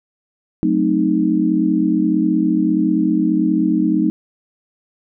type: chord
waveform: sine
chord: F# diminished seventh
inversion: none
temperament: equal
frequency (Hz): 185 / 220 / 261.6 / 311.1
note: F#3 / A3 / C4 / Eb4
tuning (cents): 0 / 0 / 0 / 0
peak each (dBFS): -20 / -20 / -21 / -16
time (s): 0.63-4.1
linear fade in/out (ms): 0
effects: none